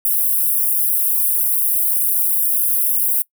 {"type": "high-pass noise", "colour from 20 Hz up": "white", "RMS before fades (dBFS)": -17, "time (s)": [0.05, 3.22], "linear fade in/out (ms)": 0, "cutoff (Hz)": 10000, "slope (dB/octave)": 48, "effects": ["noise-tail reverb RT60 0.1 s tail -23 dB re dry"]}